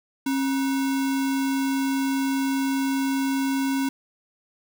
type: tone with sample-and-hold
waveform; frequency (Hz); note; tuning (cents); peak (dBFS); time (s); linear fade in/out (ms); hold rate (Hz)
sine; 270; C#4; -45; -21; 0.26-3.89; 5; 1225
effects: none